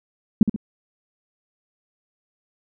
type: tone with echo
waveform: sine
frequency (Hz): 214.6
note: A3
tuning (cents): -43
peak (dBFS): -7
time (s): 0.41-0.43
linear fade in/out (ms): 2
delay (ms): 66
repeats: 2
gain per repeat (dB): -8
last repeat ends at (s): 0.562
effects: none